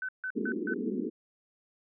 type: tone bursts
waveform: sine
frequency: 1515 Hz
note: F#6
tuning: 40 cents sharp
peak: -32 dBFS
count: 4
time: 0.02-0.738 s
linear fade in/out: 2 ms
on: 67 ms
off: 150 ms
type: band-pass noise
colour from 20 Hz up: pink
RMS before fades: -33 dBFS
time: 0.35-1.1 s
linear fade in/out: 20 ms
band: 190 to 440 Hz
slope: 96 dB/octave
effects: none